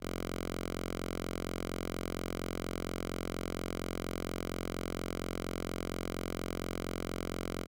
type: tone with notch filter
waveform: 5% pulse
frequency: 44.27 Hz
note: F1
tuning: 24 cents sharp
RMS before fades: -38 dBFS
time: 0-7.67 s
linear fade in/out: 50 ms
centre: 120 Hz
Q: 1.8
effects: none